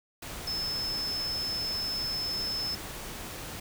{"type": "tone in noise", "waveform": "sine", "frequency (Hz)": 5240, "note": "E8", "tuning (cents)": -11, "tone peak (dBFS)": -30, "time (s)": [0.47, 2.75], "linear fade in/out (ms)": 5, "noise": "pink", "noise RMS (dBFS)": -40, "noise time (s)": [0.22, 3.6], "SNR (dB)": 7, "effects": []}